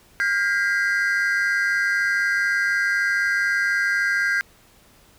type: tone cluster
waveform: triangle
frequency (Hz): 1416 / 1606 / 1939 / 2039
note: F6 / G6 / B6 / C7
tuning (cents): +23 / +41 / -32 / -45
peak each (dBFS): -25 / -18 / -27 / -26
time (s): 0.2-4.41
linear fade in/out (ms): 0
effects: tanh soft clip ceiling -9 dBFS + pink hiss -54 dBFS RMS until 5.18 s